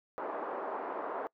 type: band-pass noise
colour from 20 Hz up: white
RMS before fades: -38 dBFS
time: 0.18-1.27 s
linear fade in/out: 0 ms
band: 320 to 1100 Hz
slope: 24 dB/octave
effects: noise-tail reverb RT60 0.1 s tail -24 dB re dry